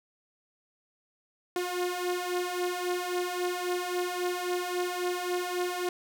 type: beating tone pair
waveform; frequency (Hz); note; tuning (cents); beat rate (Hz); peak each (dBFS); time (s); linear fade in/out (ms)
sawtooth; 355.6 / 359.3; F4 / F4; +31 / +49; 3.7; -30 / -27; 1.56-5.89; 2
effects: none